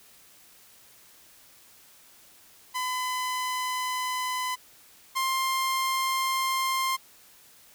sawtooth tone pair in turn, 1010 / 1055.6 Hz, B5 / C6, +39 / +15 cents, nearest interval minor second, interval 76 cents, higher second, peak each -24 / -21 dBFS, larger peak second, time 2.74-4.56 / 5.15-6.97 s, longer neither, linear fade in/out 20 ms, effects white hiss -55 dBFS RMS until 7.74 s

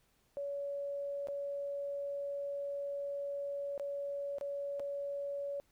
sine tone with dropouts, 565 Hz, C#5, 33 cents sharp, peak -36 dBFS, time 0.37-5.6 s, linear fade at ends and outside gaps 0 ms, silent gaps 1.272-1.285 / 3.778-3.797 / 4.384-4.411 / 4.796-4.801 s, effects pink hiss -73 dBFS RMS until 5.71 s

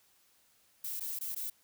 violet noise with dropouts, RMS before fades -38 dBFS, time 0.84-1.5 s, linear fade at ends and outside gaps 5 ms, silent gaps 0.998-1.006 / 1.19-1.209 / 1.348-1.361 s, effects white hiss -68 dBFS RMS until 1.63 s

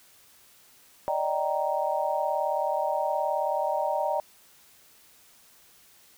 sine chord, Eb major seventh, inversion third, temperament just, 583.4 / 622.3 / 777.8 / 933.4 Hz, D5 / Eb5 / G5 / Bb5, -12 / 0 / -14 / +2 cents, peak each -30 dBFS, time 1.08-4.2 s, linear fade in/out 0 ms, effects white hiss -57 dBFS RMS until 6.17 s

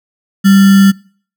sine tone with sample-and-hold, 196 Hz, G3, in tune, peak -3 dBFS, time 0.44-0.92 s, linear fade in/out 20 ms, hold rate 1575 Hz, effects noise-tail reverb RT60 0.5 s tail -25 dB re dry

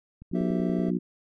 click train, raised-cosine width 5 ms, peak -32 dBFS, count 8, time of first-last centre 0.22-0.887 s, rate 10.5 Hz
harmonic tone, 60.2 Hz, B1, 44 cents flat, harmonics 3 / 4 / 5 / 6, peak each -27 / -29 / -31 / -33 dBFS, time 0.32-0.99 s, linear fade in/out 20 ms
triangle chord, A minor seventh, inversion third, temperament equal with one note detuned, 389.7 / 440 / 523.3 / 659.3 Hz, G4 / A4 / C5 / E5, -10 / 0 / 0 / 0 cents, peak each -35 / -39 / -41 / -35 dBFS, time 0.34-0.91 s, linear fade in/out 20 ms
effects none

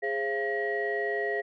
sine tone cluster, 413 / 532 / 684 / 1904 Hz, G#4 / C5 / F5 / A#6, -10 / +29 / -36 / +36 cents, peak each -30 / -36 / -33 / -31 dBFS, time 0.02-1.42 s, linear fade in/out 20 ms, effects tanh soft clip ceiling -19 dBFS

